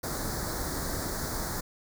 pink band-stop noise, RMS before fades -33 dBFS, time 0.03-1.61 s, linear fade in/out 10 ms, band 1900 to 4100 Hz, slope 48 dB/octave, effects none

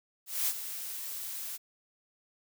blue noise with ADSR envelope, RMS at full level -28 dBFS, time 0.26-1.58 s, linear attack 220 ms, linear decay 46 ms, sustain -11 dB, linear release 26 ms, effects none

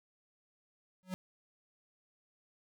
square tone with exponential growth, 185.3 Hz, F#3, 3 cents sharp, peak -33 dBFS, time 1.03-1.14 s, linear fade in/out 0 ms, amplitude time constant 23 ms, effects none

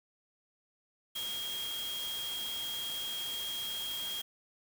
sine tone in noise, 3252 Hz, G#7, 37 cents flat, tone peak -36 dBFS, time 1.15-4.22 s, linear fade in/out 10 ms, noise white, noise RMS -43 dBFS, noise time 1.15-4.22 s, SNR +4 dB, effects none

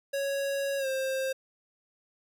square tone with pitch glide, 554.4 to 529.7 Hz, C#5 to C5, 0 to +21 cents, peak -29 dBFS, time 0.13-1.33 s, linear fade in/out 10 ms, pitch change -79 cents, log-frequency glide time 0.78-0.87 s, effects none

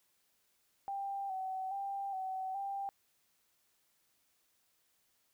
sine tone with vibrato, 774 Hz, G5, 22 cents flat, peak -36 dBFS, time 0.88-2.89 s, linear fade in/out 0 ms, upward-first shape square, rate 1.2 Hz, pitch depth 38 cents each way, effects white hiss -75 dBFS RMS until 5.33 s

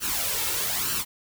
white noise with flanger, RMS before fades -27 dBFS, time 0-1.05 s, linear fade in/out 50 ms, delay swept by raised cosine 0.68 to 2.28 ms, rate 1.1 Hz, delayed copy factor +0.65, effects none

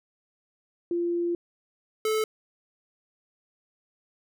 sine / square tone pair in turn, 345 / 434.7 Hz, F4 / A4, -21 / -21 cents, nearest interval major third, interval 400 cents, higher second, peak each -24 dBFS, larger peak neither, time 0.91-1.35 / 2.05-2.24 s, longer first, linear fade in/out 2 ms, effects none

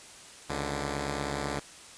5% pulse tone pair together, 69.29 / 146.83 Hz, C#2 / D3, 0 / 0 cents, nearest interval octave + minor second, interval 1300 cents, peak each -22 / -23 dBFS, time 0.49-1.6 s, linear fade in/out 10 ms, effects white hiss -49 dBFS RMS until 1.97 s + resampled to 22050 Hz

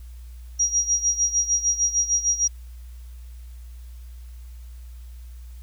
sine tone with tremolo, 5720 Hz, F8, 41 cents sharp, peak -16 dBFS, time 0.59-2.48 s, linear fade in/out 10 ms, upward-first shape sine, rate 6.6 Hz, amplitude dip 80%, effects added 60 Hz sine -37 dBFS peak until 5.62 s + white hiss -58 dBFS RMS until 5.62 s

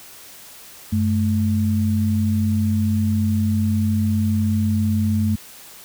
sine tone pair together, 96.2 / 216 Hz, G2 / A3, -32 / -32 cents, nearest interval octave + major second, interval 1400 cents, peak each -19 dBFS, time 0.92-5.36 s, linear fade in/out 10 ms, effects white hiss -42 dBFS RMS until 5.84 s

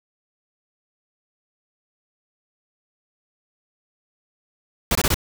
pink noise bursts, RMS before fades -19 dBFS, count 4, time 4.91-5.144 s, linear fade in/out 2 ms, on 42 ms, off 22 ms, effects none

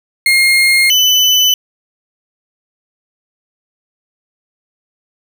35% pulse tone pair in turn, 2135 / 3004 Hz, C7 / F#7, +34 / +26 cents, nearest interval tritone, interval 592 cents, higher second, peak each -6 dBFS, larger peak neither, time 0.26-0.9 / 0.9-1.54 s, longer neither, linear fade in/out 2 ms, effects 8-bit

